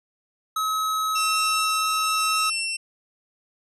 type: tone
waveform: square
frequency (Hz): 1281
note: E6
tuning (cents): -50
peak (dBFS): -23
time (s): 0.56-2.5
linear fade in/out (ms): 5
type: tone with tremolo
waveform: 20% pulse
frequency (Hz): 2701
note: E7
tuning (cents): +42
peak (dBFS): -19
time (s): 1.15-2.77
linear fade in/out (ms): 10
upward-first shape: sine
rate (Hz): 0.98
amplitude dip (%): 35
effects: resampled to 32000 Hz